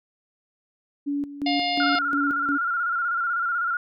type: tone with tremolo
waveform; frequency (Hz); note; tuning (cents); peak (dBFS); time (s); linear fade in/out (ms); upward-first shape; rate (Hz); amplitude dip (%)
sine; 285.3; C#4; +50; -23; 1.06-2.58; 20; square; 2.8; 75
type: harmonic tone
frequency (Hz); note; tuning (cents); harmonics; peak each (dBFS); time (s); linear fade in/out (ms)
709; F5; +26; 1 / 3 / 4 / 5 / 6 / 7; -25 / -30 / -31 / -32 / -33 / -33; 1.46-1.99; 5
type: tone with vibrato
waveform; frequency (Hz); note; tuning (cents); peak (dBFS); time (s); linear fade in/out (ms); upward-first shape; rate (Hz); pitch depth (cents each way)
sine; 1396.9; F6; 0; -22; 1.8-3.77; 2; square; 16; 46
effects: none